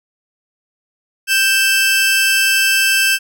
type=tone pair together; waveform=sawtooth; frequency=1569.2 / 2639 Hz; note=G6 / E7; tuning=+1 / +1 cents; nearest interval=major sixth; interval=900 cents; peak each=-11 dBFS; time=1.27-3.19 s; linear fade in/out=50 ms; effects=none